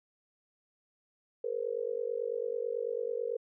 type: tone with amplitude modulation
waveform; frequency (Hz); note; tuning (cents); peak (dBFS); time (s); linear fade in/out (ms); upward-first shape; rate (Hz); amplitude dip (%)
sine; 471.9; A#4; +21; -27; 1.44-3.37; 5; sine; 49.1; 100
effects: none